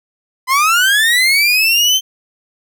30% pulse linear sweep, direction up, 1002 to 3136 Hz, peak -7 dBFS, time 0.47-2.01 s, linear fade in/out 50 ms, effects none

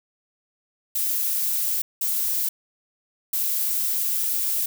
violet noise bursts at uneven times, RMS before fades -24 dBFS, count 3, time 0.95-1.82 / 2.01-2.49 / 3.33-4.66 s, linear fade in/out 5 ms, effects none

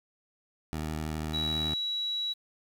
15% pulse tone with vibrato, 77.78 Hz, D#2, in tune, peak -26 dBFS, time 0.73-1.74 s, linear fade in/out 0 ms, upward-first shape square, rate 12 Hz, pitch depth 22 cents each way
sine tone, 3900 Hz, B7, 23 cents flat, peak -29 dBFS, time 1.33-2.34 s, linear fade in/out 20 ms
effects 9-bit

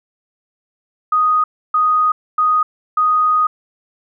sine tone bursts at uneven times, 1244.5 Hz, D#6, in tune, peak -11 dBFS, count 4, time 1.12-1.44 / 1.74-2.12 / 2.38-2.63 / 2.97-3.47 s, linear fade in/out 5 ms, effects none

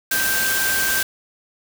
sine tone in noise, 1568 Hz, G6, in tune, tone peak -21 dBFS, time 0.11-1.03 s, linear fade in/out 5 ms, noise white, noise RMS -22 dBFS, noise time 0.11-1.03 s, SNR -2 dB, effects none

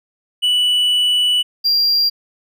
triangle tone pair in turn, 2960 / 4762 Hz, F#7 / D8, 0 / +23 cents, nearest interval minor sixth, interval 823 cents, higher second, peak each -11 dBFS, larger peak neither, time 0.42-1.43 / 1.64-2.1 s, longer first, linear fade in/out 20 ms, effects none

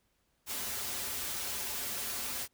white noise with comb filter, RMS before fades -37 dBFS, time 0.46-2.48 s, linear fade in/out 50 ms, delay 6.3 ms, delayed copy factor -0.95, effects pink hiss -75 dBFS RMS until 2.53 s

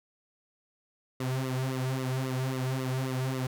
sawtooth tone with flanger, 130.3 Hz, C3, 7 cents flat, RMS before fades -31 dBFS, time 1.2-3.47 s, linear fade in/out 5 ms, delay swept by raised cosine 1.2 to 3.8 ms, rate 3.7 Hz, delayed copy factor -0.85, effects none

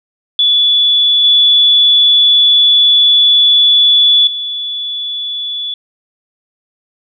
sine tone with level steps, 3438 Hz, A7, 41 cents flat, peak -7 / -5 / -17 dBFS, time 0.39-5.74 s, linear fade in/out 2 ms, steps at 1.24 / 4.27 s, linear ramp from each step 2 ms, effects none

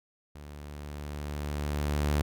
sawtooth tone with level ramp, 73.42 Hz, D2, in tune, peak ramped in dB -40 to -20 dBFS, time 0.35-2.22 s, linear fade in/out 5 ms, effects none

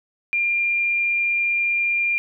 sine tone, 2395 Hz, D7, 33 cents sharp, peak -18 dBFS, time 0.33-2.18 s, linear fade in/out 0 ms, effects none

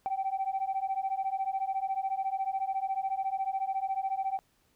sine beating tone pair, 766 / 780 Hz, G5 / G5, -40 / -9 cents, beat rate 14 Hz, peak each -31 dBFS, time 0.06-4.39 s, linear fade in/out 0 ms, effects tanh soft clip ceiling -24 dBFS + pink hiss -70 dBFS RMS until 4.75 s

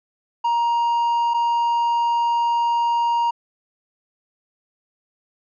triangle tone pair in turn, 940 / 940 Hz, A#5 / A#5, +14 / +14 cents, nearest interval unison, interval 0 cents, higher neither, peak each -15 dBFS, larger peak neither, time 0.44-1.34 / 1.34-3.31 s, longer second, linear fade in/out 10 ms, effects resampled to 16000 Hz

